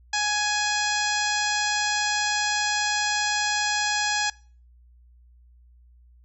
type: harmonic tone with a mistuned harmonic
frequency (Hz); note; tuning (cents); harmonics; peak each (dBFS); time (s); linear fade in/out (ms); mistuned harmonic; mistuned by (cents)
835; G#5; +9; 1 / 2 / 3 / 4 / 5 / 6 / 7 / 8 / 9; -28 / -27 / -32 / -33 / -33 / -32 / -34 / -36 / -36; 0.13-4.3; 5; 8; +15
effects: noise-tail reverb RT60 0.4 s tail -23 dB re dry + added 60 Hz sine -51 dBFS peak until 6.24 s